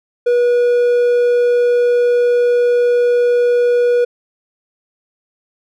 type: tone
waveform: triangle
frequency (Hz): 484.4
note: B4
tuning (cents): -34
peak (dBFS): -8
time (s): 0.26-4.05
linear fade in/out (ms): 10
effects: none